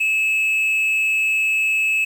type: tone with amplitude modulation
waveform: triangle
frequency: 2600 Hz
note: E7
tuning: 24 cents flat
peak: -13 dBFS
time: 0-2.05 s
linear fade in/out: 10 ms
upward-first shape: sine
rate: 223 Hz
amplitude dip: 35%
effects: 8-bit